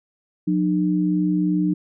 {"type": "tone pair together", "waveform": "sine", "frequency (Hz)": [180.22, 303.1], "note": ["F#3", "D#4"], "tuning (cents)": [-45, -45], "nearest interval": "major sixth", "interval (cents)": 900, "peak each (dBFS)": -20, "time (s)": [0.47, 1.74], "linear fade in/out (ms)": 10, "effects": []}